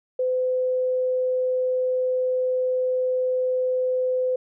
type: tone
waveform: sine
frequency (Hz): 509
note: C5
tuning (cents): -48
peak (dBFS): -20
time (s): 0.19-4.36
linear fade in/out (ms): 5
effects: none